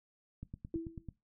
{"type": "click train", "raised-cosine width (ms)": 5, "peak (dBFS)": -31, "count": 7, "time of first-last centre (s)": [0.43, 1.087], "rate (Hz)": 9.13}
{"type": "tone with exponential decay", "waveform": "sine", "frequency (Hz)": 329.6, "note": "E4", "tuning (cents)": 0, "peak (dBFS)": -31, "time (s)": [0.74, 1.09], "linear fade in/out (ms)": 2, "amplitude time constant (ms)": 74}
{"effects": ["noise-tail reverb RT60 0.2 s tail -19 dB re dry"]}